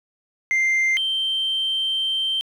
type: tone pair in turn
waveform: sine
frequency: 2093 / 3130 Hz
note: C7 / G7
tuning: 0 / -3 cents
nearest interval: perfect fifth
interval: 697 cents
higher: second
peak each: -14 / -19 dBFS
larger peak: first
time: 0.51-0.97 / 0.97-2.41 s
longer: second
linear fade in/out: 0 ms
effects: tanh soft clip ceiling -16 dBFS + 9-bit